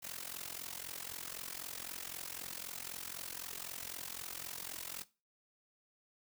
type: noise with amplitude modulation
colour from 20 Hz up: white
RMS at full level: -41 dBFS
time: 0.02-5.04 s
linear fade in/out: 20 ms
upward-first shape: sine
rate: 43.9 Hz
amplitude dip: 90%
effects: noise-tail reverb RT60 0.3 s tail -18 dB re dry